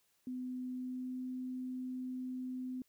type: tone with pitch glide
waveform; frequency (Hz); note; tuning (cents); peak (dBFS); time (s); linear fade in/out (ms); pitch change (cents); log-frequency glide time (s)
sine; 253 to 254.9; B3 to C4; +42 to -45; -38; 0.27-2.82; 2; +13; 0.67-1.21
effects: white hiss -75 dBFS RMS until 2.88 s